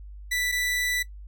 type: tone pair in turn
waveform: sawtooth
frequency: 1975.5 / 1975.5 Hz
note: B6 / B6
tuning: 0 / 0 cents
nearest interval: unison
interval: 0 cents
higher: neither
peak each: -21 dBFS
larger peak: neither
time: 0.31-0.52 / 0.52-1.03 s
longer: second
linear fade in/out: 10 ms
effects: noise-tail reverb RT60 0.1 s tail -18 dB re dry + added 50 Hz sine -39 dBFS peak until 1.27 s